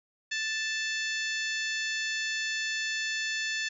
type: harmonic tone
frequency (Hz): 880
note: A5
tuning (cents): 0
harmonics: 2 / 3 / 4 / 5 / 6 / 7 / 8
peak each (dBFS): -32 / -36 / -38 / -40 / -42 / -43 / -44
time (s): 0.31-3.69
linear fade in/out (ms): 10
effects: none